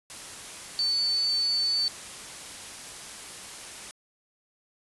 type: tone in noise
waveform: sine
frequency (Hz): 4502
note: C#8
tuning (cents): +26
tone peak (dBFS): -23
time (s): 0.79-1.88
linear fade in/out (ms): 0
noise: white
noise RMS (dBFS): -41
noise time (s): 0.1-3.91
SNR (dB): +15
effects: resampled to 24000 Hz